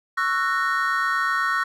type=chord; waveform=triangle; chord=F# dominant seventh; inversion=second; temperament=just; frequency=1110 / 1332 / 1480 / 1850 Hz; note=C#6 / E6 / F#6 / A#6; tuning=+2 / +18 / 0 / -14 cents; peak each=-24 dBFS; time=0.17-1.64 s; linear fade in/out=10 ms; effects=none